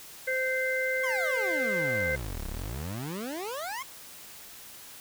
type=harmonic tone; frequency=519 Hz; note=C5; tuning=14 cents flat; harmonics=1 / 3 / 4; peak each=-30 / -32 / -30 dBFS; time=0.27-2.16 s; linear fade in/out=10 ms
type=exponential two-way sweep; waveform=25% pulse; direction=down then up; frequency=1115 to 31.23 to 1115 Hz; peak=-30 dBFS; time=1.03-3.83 s; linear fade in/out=10 ms; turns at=2.47 s
effects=white hiss -47 dBFS RMS until 5 s